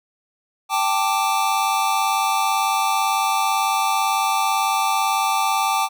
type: chord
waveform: square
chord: G suspended second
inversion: none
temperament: just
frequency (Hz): 784 / 882 / 1176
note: G5 / A5 / D6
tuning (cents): 0 / +4 / +2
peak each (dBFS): -23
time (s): 0.69-5.89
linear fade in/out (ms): 50
effects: none